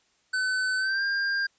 square tone with pitch glide, 1515 to 1599.5 Hz, F#6 to G6, +40 to +34 cents, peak -25 dBFS, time 0.33-1.47 s, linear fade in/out 10 ms, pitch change +94 cents, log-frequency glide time 0.77-1.04 s, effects white hiss -67 dBFS RMS until 1.58 s + resampled to 16000 Hz

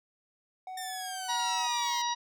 triangle tone, 747 Hz, F#5, 16 cents sharp, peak -36 dBFS, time 0.67-1.67 s, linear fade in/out 2 ms
10% pulse linear sweep, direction down, 1819 to 1025 Hz, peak -29 dBFS, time 0.77-2.02 s, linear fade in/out 5 ms
harmonic tone, 955 Hz, A#5, 42 cents sharp, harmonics 1 / 2 / 3 / 4 / 5 / 6, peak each -30 / -40 / -44 / -36 / -43 / -38 dBFS, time 1.28-2.15 s, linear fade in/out 20 ms
effects none

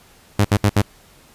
sawtooth tone bursts, 102.6 Hz, G#2, 21 cents flat, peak -8 dBFS, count 4, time 0.39-0.818 s, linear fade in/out 5 ms, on 56 ms, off 68 ms, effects pink hiss -50 dBFS RMS until 1.34 s + resampled to 32000 Hz

